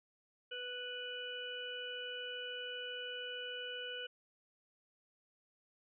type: harmonic tone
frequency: 493.9 Hz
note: B4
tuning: in tune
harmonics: 1 / 3 / 5 / 6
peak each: -47 / -46 / -53 / -44 dBFS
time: 0.51-4.07 s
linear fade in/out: 10 ms
effects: none